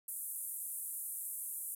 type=band-pass noise; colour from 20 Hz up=pink; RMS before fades=-42 dBFS; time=0.08-1.75 s; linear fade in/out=5 ms; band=8900 to 14000 Hz; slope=48 dB/octave; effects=none